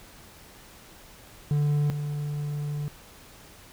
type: tone pair in turn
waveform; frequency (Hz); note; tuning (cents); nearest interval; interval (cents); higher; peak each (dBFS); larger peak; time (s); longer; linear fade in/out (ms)
triangle; 146.83 / 146.83; D3 / D3; 0 / 0; unison; 0; neither; -19 / -26; first; 1.51-1.9 / 1.9-2.88; second; 0
effects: pink hiss -50 dBFS RMS until 3.72 s